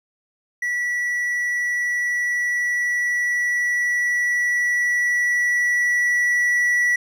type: tone with level ramp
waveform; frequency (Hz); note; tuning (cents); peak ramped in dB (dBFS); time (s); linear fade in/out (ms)
triangle; 1948; B6; -24; -19 to -14; 0.62-6.96; 5
effects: none